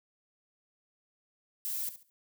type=noise with echo; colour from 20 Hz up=violet; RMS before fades=-35 dBFS; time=1.65-1.89 s; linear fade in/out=0 ms; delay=70 ms; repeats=3; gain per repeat=-12 dB; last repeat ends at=2.1 s; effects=none